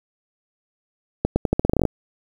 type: accelerating click train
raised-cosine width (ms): 2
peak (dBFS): -4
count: 13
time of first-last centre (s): 1.25-1.853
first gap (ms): 110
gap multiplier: 0.84
effects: 7-bit